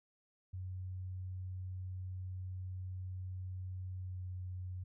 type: tone with pitch glide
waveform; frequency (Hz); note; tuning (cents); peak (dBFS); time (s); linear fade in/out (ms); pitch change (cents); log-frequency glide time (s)
sine; 92.5 to 91.54; F#2 to F#2; 0 to -18; -40; 0.53-4.84; 10; -18; 3.98-4.22
effects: none